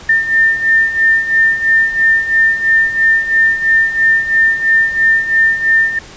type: beating tone pair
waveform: sine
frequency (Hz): 1800 / 1803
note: A6 / A6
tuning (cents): +39 / +42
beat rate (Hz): 3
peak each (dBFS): -15 / -10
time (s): 0.09-5.99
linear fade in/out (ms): 5
effects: pink hiss -35 dBFS RMS until 6.16 s + resampled to 16000 Hz